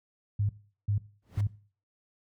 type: tone bursts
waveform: sine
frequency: 102.4 Hz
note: G#2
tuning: 24 cents flat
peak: -24 dBFS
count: 3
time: 0.39-1.47 s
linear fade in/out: 5 ms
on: 100 ms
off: 390 ms
type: noise with exponential growth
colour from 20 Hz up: brown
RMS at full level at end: -34 dBFS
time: 1.22-1.41 s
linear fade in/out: 5 ms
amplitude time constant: 40 ms
effects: noise-tail reverb RT60 0.4 s tail -17 dB re dry + high-pass 60 Hz 12 dB/octave